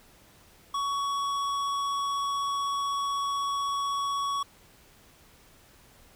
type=tone with tanh clipping; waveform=sine; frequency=1121 Hz; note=C#6; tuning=19 cents sharp; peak=-29 dBFS; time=0.74-4.43 s; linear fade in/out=5 ms; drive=15 dB; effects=pink hiss -57 dBFS RMS until 6.15 s